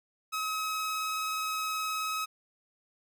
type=tone with vibrato; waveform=sawtooth; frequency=1277 Hz; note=D#6; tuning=45 cents sharp; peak=-27 dBFS; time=0.32-2.26 s; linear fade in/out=20 ms; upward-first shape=triangle; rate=19 Hz; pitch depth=10 cents each way; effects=none